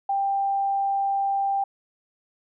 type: tone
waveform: sine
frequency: 790 Hz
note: G5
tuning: 13 cents sharp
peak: -21 dBFS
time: 0.09-1.64 s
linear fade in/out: 5 ms
effects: none